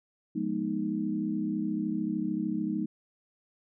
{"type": "chord", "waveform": "sine", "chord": "F half-diminished seventh", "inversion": "none", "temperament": "equal with one note detuned", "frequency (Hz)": [174.61, 207.7, 241.3, 311.1], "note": ["F3", "Ab3", "Cb4", "Eb4"], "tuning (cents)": [0, 0, -40, 0], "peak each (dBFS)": [-37, -32, -35, -32], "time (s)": [0.35, 2.86], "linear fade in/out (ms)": 10, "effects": []}